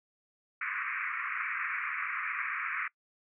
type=band-pass noise; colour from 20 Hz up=white; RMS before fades=-35 dBFS; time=0.61-2.88 s; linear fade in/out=5 ms; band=1100 to 2400 Hz; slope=96 dB/octave; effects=noise-tail reverb RT60 0.1 s tail -23 dB re dry